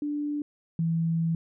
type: tone pair in turn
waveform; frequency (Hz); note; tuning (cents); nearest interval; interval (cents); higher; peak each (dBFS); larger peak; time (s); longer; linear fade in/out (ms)
sine; 293.7 / 164.83; D4 / E3; 0 / 0; minor seventh; 1000; first; -27 / -23; second; 0.02-0.42 / 0.79-1.35; second; 2
effects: none